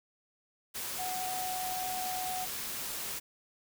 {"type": "tone in noise", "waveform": "sine", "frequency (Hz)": 740, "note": "F#5", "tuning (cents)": 0, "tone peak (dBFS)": -35, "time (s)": [0.98, 2.46], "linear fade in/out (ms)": 20, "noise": "white", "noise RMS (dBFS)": -38, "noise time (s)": [0.74, 3.2], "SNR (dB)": 0, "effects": []}